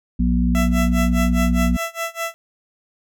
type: harmonic tone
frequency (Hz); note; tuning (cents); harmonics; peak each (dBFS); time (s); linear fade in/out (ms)
60.4; B1; -38; 1 / 3 / 4; -18 / -20 / -20; 0.19-1.77; 10
type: tone with tremolo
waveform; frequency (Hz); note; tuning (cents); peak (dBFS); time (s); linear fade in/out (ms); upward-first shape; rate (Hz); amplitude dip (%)
15% pulse; 666; E5; +18; -15; 0.55-2.34; 0; sine; 4.9; 95
effects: none